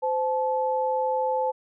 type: tone pair together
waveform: sine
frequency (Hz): 516 / 866.8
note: C5 / A5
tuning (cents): -24 / -26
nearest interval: major sixth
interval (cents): 898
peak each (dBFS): -25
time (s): 0.02-1.52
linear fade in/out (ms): 20
effects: none